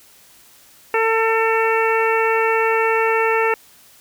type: harmonic tone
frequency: 448.6 Hz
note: A4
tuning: 34 cents sharp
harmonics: 1 / 2 / 3 / 4 / 5 / 6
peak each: -18 / -21 / -23 / -24 / -25 / -26 dBFS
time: 0.94-3.54 s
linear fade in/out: 2 ms
effects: white hiss -49 dBFS RMS until 4 s